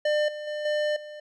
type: tone with level steps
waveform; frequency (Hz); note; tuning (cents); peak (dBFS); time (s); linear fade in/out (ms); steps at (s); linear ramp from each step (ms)
square; 600; D5; +37; -22 / -34 / -30 / -24 / -39; 0.05-1.2; 5; 0.28 / 0.47 / 0.65 / 0.96; 5
effects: low-pass 4000 Hz 12 dB/octave